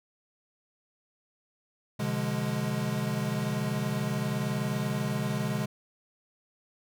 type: chord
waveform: square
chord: B diminished seventh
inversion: none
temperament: equal with one note detuned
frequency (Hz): 126.65 / 146.83 / 174.61 / 207.7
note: B2 / D3 / F3 / Ab3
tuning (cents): +44 / 0 / 0 / 0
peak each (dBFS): -34 / -34 / -39 / -33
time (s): 1.99-5.66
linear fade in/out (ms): 10
effects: none